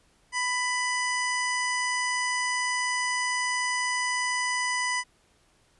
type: harmonic tone with a mistuned harmonic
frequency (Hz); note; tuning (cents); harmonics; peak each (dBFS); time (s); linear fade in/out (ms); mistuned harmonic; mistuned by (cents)
993; B5; +9; 1 / 2 / 3 / 5 / 6 / 7 / 8 / 9; -30 / -28 / -38 / -36 / -38 / -44 / -47 / -38; 0.32-5.04; 50; 6; +33
effects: pink hiss -64 dBFS RMS until 5.79 s + resampled to 24000 Hz